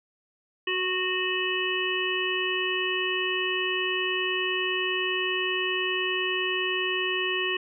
harmonic tone with a mistuned harmonic, 370 Hz, F#4, in tune, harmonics 1 / 3 / 5 / 7 / 8, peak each -30 / -35 / -31 / -31 / -30 dBFS, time 0.67-7.57 s, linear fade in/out 5 ms, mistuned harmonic 3, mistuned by -24 cents, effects none

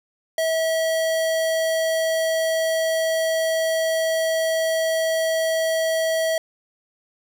square tone, 647 Hz, E5, 32 cents flat, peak -20 dBFS, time 0.38-6.38 s, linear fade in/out 2 ms, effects none

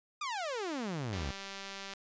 sawtooth exponential sweep, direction down, 1251 to 61.74 Hz, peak -31 dBFS, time 0.21-1.31 s, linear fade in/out 5 ms
click train, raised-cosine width 0.2 ms, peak -26 dBFS, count 159, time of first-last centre 1.13-1.936 s, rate 196 Hz
effects resampled to 16000 Hz

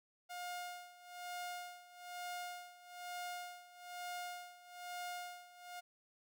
sawtooth tone with tremolo, 712 Hz, F5, 33 cents sharp, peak -38 dBFS, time 0.29-5.81 s, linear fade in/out 20 ms, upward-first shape sine, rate 1.1 Hz, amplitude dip 85%, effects none

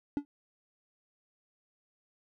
triangle tone with exponential decay, 287.6 Hz, D4, 36 cents flat, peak -22 dBFS, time 0.17-0.25 s, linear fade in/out 0 ms, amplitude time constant 17 ms, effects none

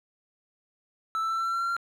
triangle tone with pitch steps, 1318.5 / 1326.9 / 1335.4 / 1343.9 / 1352.4 / 1361.1 / 1369.7 / 1378.5 Hz, E6 / E6 / E6 / E6 / E6 / F6 / F6 / F6, 0 / +11 / +22 / +33 / +44 / -45 / -34 / -23 cents, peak -24 dBFS, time 1.15-1.766 s, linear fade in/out 0 ms, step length 77 ms, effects none

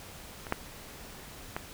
clicks, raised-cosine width 0.5 ms, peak -25 / -12 / -17 dBFS, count 3, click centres 0.468 / 0.524 / 1.565 s, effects pink hiss -47 dBFS RMS until 1.73 s

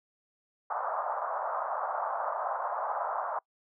pink band-pass noise, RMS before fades -33 dBFS, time 0.7-3.39 s, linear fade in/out 5 ms, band 610 to 1300 Hz, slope 48 dB/octave, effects noise-tail reverb RT60 0.1 s tail -26 dB re dry

